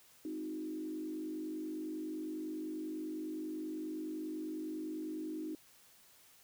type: tone with frequency modulation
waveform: sine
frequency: 312.7 Hz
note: D#4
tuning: 9 cents sharp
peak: -38 dBFS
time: 0.25-5.55 s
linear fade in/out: 2 ms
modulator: 50 Hz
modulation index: 0.84
effects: white hiss -63 dBFS RMS until 6.43 s